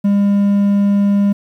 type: tone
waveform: triangle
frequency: 201.4 Hz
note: G3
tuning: 47 cents sharp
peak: -8 dBFS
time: 0.04-1.33 s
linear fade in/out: 10 ms
effects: 8-bit